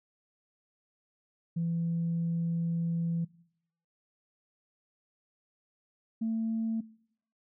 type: tone pair in turn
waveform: sine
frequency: 167.7 / 224.3 Hz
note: E3 / A3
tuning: +30 / +34 cents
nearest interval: perfect fourth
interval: 504 cents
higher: second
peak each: -27 dBFS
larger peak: neither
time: 1.56-3.25 / 6.21-6.81 s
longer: first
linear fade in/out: 10 ms
effects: noise-tail reverb RT60 0.7 s tail -22 dB re dry + tanh soft clip ceiling -24 dBFS